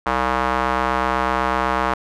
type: tone with band-pass filter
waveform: square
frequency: 64 Hz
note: C2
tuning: 38 cents flat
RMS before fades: -20 dBFS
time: 0.06-1.94 s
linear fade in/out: 5 ms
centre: 1100 Hz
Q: 1.8
effects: none